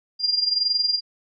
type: tone with amplitude modulation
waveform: sine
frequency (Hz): 4800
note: D8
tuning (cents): +37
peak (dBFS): -16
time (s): 0.19-1.01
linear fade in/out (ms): 50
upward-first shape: sine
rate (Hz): 21.5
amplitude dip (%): 70
effects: none